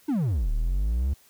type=exponential two-way sweep; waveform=triangle; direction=down then up; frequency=320.4 to 35.59 to 72.5 Hz; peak=-20 dBFS; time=0.08-1.14 s; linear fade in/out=10 ms; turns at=0.51 s; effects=white hiss -58 dBFS RMS until 1.29 s